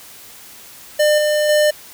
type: tone with level steps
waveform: square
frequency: 600 Hz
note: D5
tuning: 37 cents sharp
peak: -12 / -15 / -12 dBFS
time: 0.99-1.71 s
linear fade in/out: 10 ms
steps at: 1.18 / 1.49 s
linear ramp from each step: 2 ms
effects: white hiss -40 dBFS RMS until 1.93 s